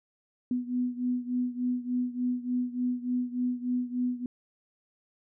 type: beating tone pair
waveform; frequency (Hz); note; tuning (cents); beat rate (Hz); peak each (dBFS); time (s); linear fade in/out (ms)
sine; 246.9 / 250.3; B3 / B3; 0 / +23; 3.4; -29 / -32; 0.51-4.26; 2
effects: none